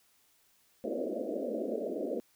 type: band-pass noise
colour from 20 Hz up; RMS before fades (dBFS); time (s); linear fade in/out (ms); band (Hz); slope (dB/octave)
white; -35; 0.84-2.2; 0; 210 to 640; 96
effects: white hiss -68 dBFS RMS until 2.35 s